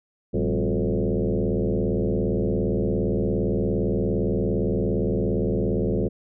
sine tone with frequency modulation, 126 Hz, B2, 35 cents sharp, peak -20 dBFS, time 0.33-6.09 s, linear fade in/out 20 ms, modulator 77.4 Hz, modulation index 5, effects none

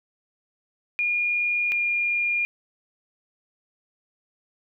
sine tone pair in turn, 2427 / 2414 Hz, D#7 / D7, -44 / +47 cents, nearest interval unison, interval 9 cents, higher first, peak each -21 dBFS, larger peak neither, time 0.99-1.72 / 1.72-2.45 s, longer neither, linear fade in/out 0 ms, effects none

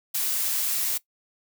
blue noise, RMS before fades -26 dBFS, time 0.14-0.98 s, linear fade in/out 10 ms, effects noise-tail reverb RT60 0.1 s tail -18 dB re dry

